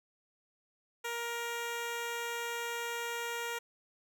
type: tone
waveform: 10% pulse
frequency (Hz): 470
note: A#4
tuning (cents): +14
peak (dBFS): -27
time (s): 1.04-3.59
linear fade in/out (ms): 10
effects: none